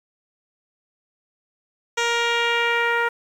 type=tone with low-pass filter sweep; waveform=10% pulse; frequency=469.7 Hz; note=A#4; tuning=13 cents sharp; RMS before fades=-21 dBFS; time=1.97-3.09 s; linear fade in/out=10 ms; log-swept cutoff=5800 to 1600 Hz; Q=1.5; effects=8-bit